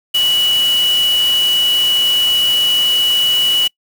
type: tone in noise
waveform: sine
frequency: 2940 Hz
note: F#7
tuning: 12 cents flat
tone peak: -11 dBFS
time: 0.14-3.68 s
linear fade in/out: 10 ms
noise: white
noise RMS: -25 dBFS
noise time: 0.14-3.68 s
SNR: +11 dB
effects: noise-tail reverb RT60 0.1 s tail -26 dB re dry